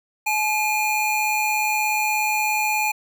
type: tone pair together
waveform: square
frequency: 852.9 / 2422 Hz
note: G#5 / D#7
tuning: +46 / -47 cents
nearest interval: octave + tritone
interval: 1807 cents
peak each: -23 dBFS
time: 0.26-2.92 s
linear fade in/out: 10 ms
effects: none